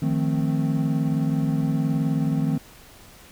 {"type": "chord", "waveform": "triangle", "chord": "F dominant seventh", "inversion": "third", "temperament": "equal", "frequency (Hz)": [155.56, 174.61, 220, 261.6], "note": ["Eb3", "F3", "A3", "C4"], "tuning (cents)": [0, 0, 0, 0], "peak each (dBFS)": [-21, -27, -26, -24], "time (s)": [0.02, 2.58], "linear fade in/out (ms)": 5, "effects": ["pink hiss -48 dBFS RMS until 3.31 s"]}